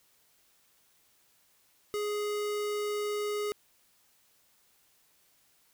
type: tone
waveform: square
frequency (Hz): 416.4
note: G#4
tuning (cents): +5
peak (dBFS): -31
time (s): 1.94-3.52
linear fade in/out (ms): 0
effects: white hiss -67 dBFS RMS until 5.73 s